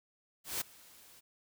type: noise with ADSR envelope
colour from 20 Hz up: white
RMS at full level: -34 dBFS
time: 0.44-1.21 s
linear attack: 170 ms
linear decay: 11 ms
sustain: -24 dB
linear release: 21 ms
effects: none